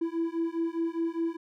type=beating tone pair; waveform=triangle; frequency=329.6 / 334.5 Hz; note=E4 / E4; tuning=0 / +25 cents; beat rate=4.9 Hz; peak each=-28 dBFS; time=0.01-1.37 s; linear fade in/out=10 ms; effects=tanh soft clip ceiling -20 dBFS